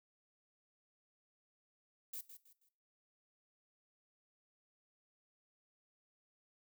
violet noise with echo, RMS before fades -45 dBFS, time 2.13-2.21 s, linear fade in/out 5 ms, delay 160 ms, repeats 3, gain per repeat -10 dB, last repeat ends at 2.69 s, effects noise-tail reverb RT60 0.4 s tail -17 dB re dry

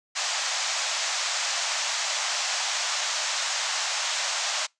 white band-pass noise, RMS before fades -28 dBFS, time 0.15-4.67 s, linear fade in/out 20 ms, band 600 to 7300 Hz, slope 48 dB/octave, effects noise-tail reverb RT60 0.2 s tail -26 dB re dry + resampled to 22050 Hz

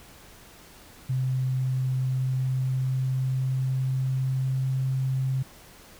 sine tone with pitch glide, 129.7 to 131.89 Hz, C3 to C3, -15 to +14 cents, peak -23 dBFS, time 1.09-5.43 s, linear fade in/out 10 ms, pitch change +29 cents, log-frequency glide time 1.94-4.8 s, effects pink hiss -50 dBFS RMS until 5.99 s

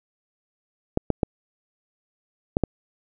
clicks, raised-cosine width 2 ms, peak -6 dBFS, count 5, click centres 0.974 / 1.103 / 1.232 / 2.569 / 2.637 s, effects none

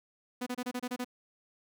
sawtooth tone bursts, 248.3 Hz, B3, 9 cents sharp, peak -29 dBFS, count 8, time 0.41-1.046 s, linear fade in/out 10 ms, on 55 ms, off 28 ms, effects none

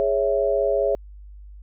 sine chord, C# minor, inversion second, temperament equal, 415.3 / 554.4 / 659.3 Hz, G#4 / C#5 / E5, 0 / 0 / 0 cents, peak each -23 / -21 / -24 dBFS, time 0-0.95 s, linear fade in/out 0 ms, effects added 50 Hz sine -39 dBFS peak until 1.62 s

